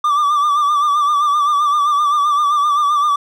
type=tone with vibrato; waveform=triangle; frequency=1174.7 Hz; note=D6; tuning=in tune; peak=-10 dBFS; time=0.04-3.16 s; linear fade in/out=5 ms; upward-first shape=sine; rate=7.7 Hz; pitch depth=56 cents each way; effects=none